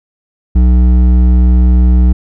sine tone with hard clipping, 61.5 Hz, B1, 7 cents flat, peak -6 dBFS, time 0.55-2.13 s, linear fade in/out 10 ms, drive 9 dB, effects none

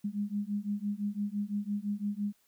sine beating tone pair, 202.1 / 208 Hz, G#3 / G#3, -47 / +3 cents, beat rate 5.9 Hz, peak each -34 / -34 dBFS, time 0.04-2.33 s, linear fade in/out 10 ms, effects white hiss -70 dBFS RMS until 2.47 s

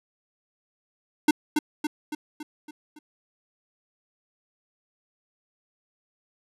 square tone with echo, 301.8 Hz, D4, 47 cents sharp, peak -15 dBFS, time 1.28-1.31 s, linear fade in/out 5 ms, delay 280 ms, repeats 6, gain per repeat -5 dB, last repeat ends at 2.99 s, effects resampled to 32000 Hz

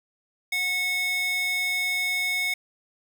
square tone with high-pass filter, 732 Hz, F#5, 19 cents flat, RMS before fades -26 dBFS, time 0.52-2.54 s, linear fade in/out 5 ms, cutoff 2400 Hz, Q 3.3, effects none

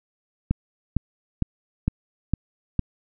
click train, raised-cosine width 5 ms, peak -8 dBFS, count 6, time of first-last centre 0.51-2.793 s, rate 2.19 Hz, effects none

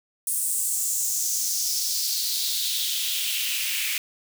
white noise with high-pass filter sweep, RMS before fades -26 dBFS, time 0.27-3.98 s, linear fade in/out 2 ms, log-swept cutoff 9200 to 2300 Hz, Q 3.2, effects none

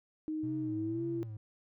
sine tone with pitch glide, 311.1 to 337.3 Hz, D#4 to E4, 0 to +40 cents, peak -33 dBFS, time 0.28-1.23 s, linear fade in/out 0 ms, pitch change +140 cents, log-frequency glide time 0.68-1.03 s
triangle tone with vibrato, 119.7 Hz, A#2, 46 cents sharp, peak -38 dBFS, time 0.43-1.37 s, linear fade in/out 5 ms, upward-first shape sine, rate 1.9 Hz, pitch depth 200 cents each way
effects none

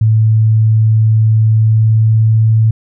sine tone with pitch glide, 110 to 110.89 Hz, A2 to A2, 0 to +14 cents, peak -6 dBFS, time 0.01-2.71 s, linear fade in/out 5 ms, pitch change +14 cents, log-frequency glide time 1.5-2.48 s, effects none

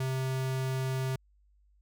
square tone, 131.4 Hz, C3, 8 cents sharp, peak -30 dBFS, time 0-1.16 s, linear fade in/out 5 ms, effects added 50 Hz sine -62 dBFS peak until 1.81 s

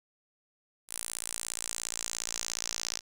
sawtooth tone with band-pass filter sweep, 57.1 Hz, A#1, 35 cents flat, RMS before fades -37 dBFS, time 0.88-3.01 s, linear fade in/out 50 ms, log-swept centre 9700 to 5700 Hz, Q 2.8, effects none

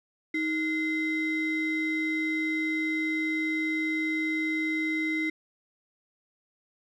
triangle ring-modulated tone, 875 Hz, A5, 10 cents flat, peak -21 dBFS, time 0.34-5.3 s, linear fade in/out 5 ms, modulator 1190 Hz, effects none

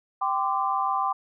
sine chord, G suspended fourth, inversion none, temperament equal with one note detuned, 784 / 1027.9 / 1174.7 Hz, G5 / C6 / D6, 0 / -31 / 0 cents, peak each -27 dBFS, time 0.21-1.13 s, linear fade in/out 10 ms, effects none

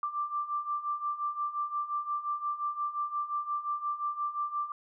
sine beating tone pair, 1174.7 / 1180.4 Hz, D6 / D6, 0 / +8 cents, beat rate 5.7 Hz, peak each -36 / -32 dBFS, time 0.03-4.72 s, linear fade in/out 2 ms, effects none

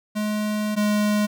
square tone pair in turn, 211.4 / 209.2 Hz, G#3 / G#3, +31 / +13 cents, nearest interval unison, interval 18 cents, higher first, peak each -23 / -19 dBFS, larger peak second, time 0.15-0.76 / 0.76-1.27 s, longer first, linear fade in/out 20 ms, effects none

